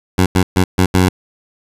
15% pulse tone bursts at uneven times, 92.2 Hz, F#2, 6 cents flat, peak -3 dBFS, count 5, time 0.18-0.26 / 0.35-0.43 / 0.56-0.64 / 0.78-0.86 / 0.94-1.09 s, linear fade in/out 5 ms, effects resampled to 32000 Hz

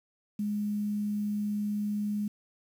sine tone with quantisation, 207.7 Hz, G#3, in tune, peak -28 dBFS, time 0.39-2.28 s, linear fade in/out 5 ms, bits 9, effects none

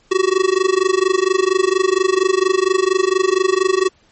square tone with amplitude modulation, 376.7 Hz, F#4, 31 cents sharp, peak -10 dBFS, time 0.11-3.89 s, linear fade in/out 10 ms, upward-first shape sine, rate 24.3 Hz, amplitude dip 95%, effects pink hiss -55 dBFS RMS until 4.11 s + MP3 32 kbps

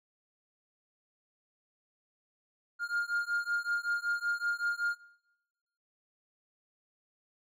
triangle beating tone pair, 1409 / 1414.3 Hz, F6 / F6, +15 / +21 cents, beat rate 5.3 Hz, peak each -31 / -32 dBFS, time 2.79-4.97 s, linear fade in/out 50 ms, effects noise-tail reverb RT60 0.9 s tail -19 dB re dry

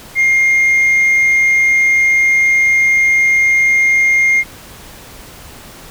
sine tone, 2122 Hz, C7, 24 cents sharp, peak -6 dBFS, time 0.15-4.44 s, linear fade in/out 50 ms, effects tanh soft clip ceiling -7 dBFS + pink hiss -36 dBFS RMS until 5.9 s

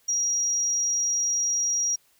triangle tone, 5710 Hz, F8, 37 cents sharp, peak -19 dBFS, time 0.08-1.96 s, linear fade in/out 10 ms, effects tanh soft clip ceiling -20 dBFS + white hiss -63 dBFS RMS until 2.19 s

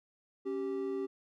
triangle tone pair together, 275.4 / 389.5 Hz, C#4 / G4, -11 / -11 cents, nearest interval tritone, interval 600 cents, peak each -37 / -32 dBFS, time 0.45-1.07 s, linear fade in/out 20 ms, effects none

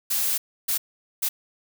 blue noise bursts at uneven times, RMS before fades -24 dBFS, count 3, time 0.1-0.38 / 0.68-0.78 / 1.22-1.29 s, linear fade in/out 10 ms, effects none

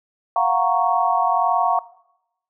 sine chord, Gb major seventh, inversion third, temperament equal, 698.5 / 740 / 932.3 / 1108.7 Hz, F5 / Gb5 / Bb5 / Db6, 0 / 0 / 0 / 0 cents, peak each -21 dBFS, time 0.36-1.79 s, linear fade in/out 2 ms, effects noise-tail reverb RT60 0.8 s tail -19 dB re dry

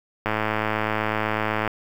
click train, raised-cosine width 0.5 ms, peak -8 dBFS, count 154, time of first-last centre 0.26-1.677 s, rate 108 Hz, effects 7-bit

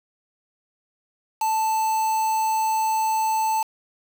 triangle tone with quantisation, 880 Hz, A5, in tune, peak -18 dBFS, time 1.41-3.63 s, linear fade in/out 5 ms, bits 5, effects none

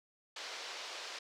white band-pass noise, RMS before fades -45 dBFS, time 0.36-1.19 s, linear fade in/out 5 ms, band 410 to 5300 Hz, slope 24 dB/octave, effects none

